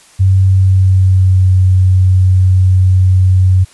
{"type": "tone with pitch glide", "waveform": "sine", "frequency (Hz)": [95.2, 93.03], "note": ["F#2", "F#2"], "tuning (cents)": [50, 10], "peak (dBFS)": -5, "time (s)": [0.19, 3.65], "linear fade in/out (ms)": 20, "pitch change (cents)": -40, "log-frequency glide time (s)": [0.47, 1.53], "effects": ["white hiss -43 dBFS RMS until 3.73 s", "resampled to 24000 Hz"]}